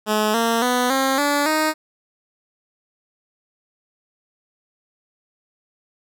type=tone with pitch steps; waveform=10% pulse; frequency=213.5 / 230.1 / 248.1 / 267.4 / 288.3 / 310.8 Hz; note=G#3 / A#3 / B3 / C4 / D4 / D#4; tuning=+48 / -22 / +8 / +38 / -32 / -2 cents; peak=-9 dBFS; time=0.06-1.74 s; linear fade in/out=50 ms; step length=280 ms; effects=none